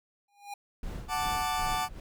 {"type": "tone with exponential growth", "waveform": "square", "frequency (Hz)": 812, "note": "G#5", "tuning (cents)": -39, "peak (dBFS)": -35, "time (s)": [0.28, 0.54], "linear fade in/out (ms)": 5, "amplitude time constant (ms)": 55}
{"type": "noise with tremolo", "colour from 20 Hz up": "brown", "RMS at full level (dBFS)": -36, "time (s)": [0.83, 2], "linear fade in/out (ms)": 2, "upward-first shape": "sine", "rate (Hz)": 2.6, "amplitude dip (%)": 75}
{"type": "chord", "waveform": "40% pulse", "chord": "D major", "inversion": "first", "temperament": "equal", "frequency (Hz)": [740, 880, 1174.7], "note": ["F#5", "A5", "D6"], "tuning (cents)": [0, 0, 0], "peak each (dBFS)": -32, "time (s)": [1.08, 1.89], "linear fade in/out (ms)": 50}
{"effects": []}